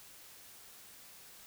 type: silence
effects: white hiss -55 dBFS RMS until 1.46 s